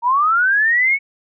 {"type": "linear sweep", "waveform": "sine", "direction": "up", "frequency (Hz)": [920, 2238], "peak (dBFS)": -12, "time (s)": [0.02, 0.99], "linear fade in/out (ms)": 50, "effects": []}